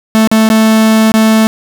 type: tone with dropouts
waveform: 45% pulse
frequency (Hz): 220.1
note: A3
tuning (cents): +1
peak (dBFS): -5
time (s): 0.15-1.47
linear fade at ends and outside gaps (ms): 0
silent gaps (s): 0.274-0.315 / 0.49-0.501 / 1.118-1.14
effects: none